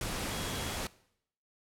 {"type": "tone in noise", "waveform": "sine", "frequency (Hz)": 3322, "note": "G#7", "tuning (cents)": 0, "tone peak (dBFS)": -46, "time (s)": [0.31, 0.77], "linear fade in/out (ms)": 2, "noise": "pink", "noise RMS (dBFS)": -36, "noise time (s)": [0.01, 0.87], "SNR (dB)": -13, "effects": ["noise-tail reverb RT60 0.7 s tail -20 dB re dry", "low-pass 12000 Hz 12 dB/octave"]}